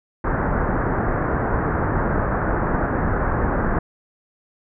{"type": "low-pass noise", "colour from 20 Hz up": "pink", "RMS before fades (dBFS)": -21, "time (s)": [0.24, 3.79], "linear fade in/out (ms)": 5, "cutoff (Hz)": 1700, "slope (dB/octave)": 48, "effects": []}